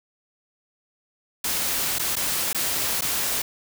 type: noise with dropouts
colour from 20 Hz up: white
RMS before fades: -25 dBFS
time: 1.44-3.42 s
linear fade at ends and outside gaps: 5 ms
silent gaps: 1.986-1.994 / 2.156-2.165 / 2.53-2.546 / 3.011-3.019 s
effects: none